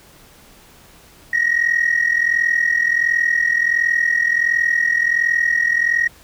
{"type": "tone pair together", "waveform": "sine", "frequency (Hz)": [1864.7, 1906.1], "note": ["A#6", "A#6"], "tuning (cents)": [0, 38], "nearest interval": "unison", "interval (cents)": 38, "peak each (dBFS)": -16, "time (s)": [1.33, 6.08], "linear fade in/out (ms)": 5, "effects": ["tanh soft clip ceiling -9 dBFS", "pink hiss -47 dBFS RMS until 6.23 s"]}